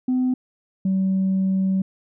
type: tone pair in turn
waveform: sine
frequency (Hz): 254.4 / 190.58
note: C4 / G3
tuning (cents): -48 / -49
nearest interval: perfect fourth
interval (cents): 501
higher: first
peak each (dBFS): -16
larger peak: neither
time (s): 0.08-0.34 / 0.85-1.82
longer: second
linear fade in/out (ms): 5
effects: tanh soft clip ceiling -15 dBFS